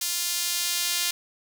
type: tone with high-pass filter sweep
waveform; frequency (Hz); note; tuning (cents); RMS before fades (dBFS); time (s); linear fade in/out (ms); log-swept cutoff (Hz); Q
sawtooth; 349.2; F4; 0; -27; 0.01-1.11; 5; 5300 to 3500; 0.84
effects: none